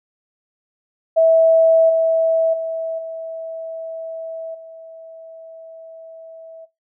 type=tone with level steps; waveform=sine; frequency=652 Hz; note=E5; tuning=19 cents flat; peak=-9 / -13 / -21 / -26 / -35 dBFS; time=1.16-6.66 s; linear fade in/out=20 ms; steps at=1.89 / 2.53 / 2.98 / 4.54 s; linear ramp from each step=10 ms; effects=noise-tail reverb RT60 0.2 s tail -18 dB re dry